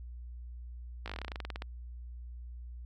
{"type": "slowing click train", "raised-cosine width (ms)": 0.3, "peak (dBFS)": -23, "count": 17, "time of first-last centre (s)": [1.06, 1.621], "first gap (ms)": 17, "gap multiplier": 1.09, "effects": ["added 60 Hz sine -42 dBFS peak until 2.85 s"]}